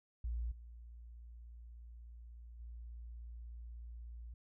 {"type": "tone with level steps", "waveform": "sine", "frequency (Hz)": 58.27, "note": "A#1", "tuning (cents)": 0, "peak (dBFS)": [-36, -50, -46], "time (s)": [0.24, 4.34], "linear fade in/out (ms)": 5, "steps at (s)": [0.51, 2.59], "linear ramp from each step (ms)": 10, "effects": []}